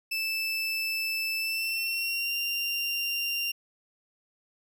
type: tone with pitch glide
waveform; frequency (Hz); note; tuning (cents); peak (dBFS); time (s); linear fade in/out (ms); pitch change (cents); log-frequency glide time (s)
30% pulse; 2637 to 2779; E7 to F7; 0 to -9; -25; 0.11-3.52; 10; +91; 1.38-2.35
effects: none